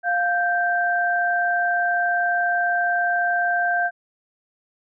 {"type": "tone pair together", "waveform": "sine", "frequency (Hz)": [702.5, 1568], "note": ["F5", "G6"], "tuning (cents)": [10, 0], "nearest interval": "octave + major second", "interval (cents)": 1390, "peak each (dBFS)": -21, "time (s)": [0.03, 3.91], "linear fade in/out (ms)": 50, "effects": []}